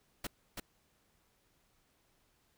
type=noise with echo; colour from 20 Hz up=pink; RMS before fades=-39 dBFS; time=0.24-0.27 s; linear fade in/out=5 ms; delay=330 ms; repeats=1; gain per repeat=-3 dB; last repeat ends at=0.6 s; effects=pink hiss -73 dBFS RMS until 2.57 s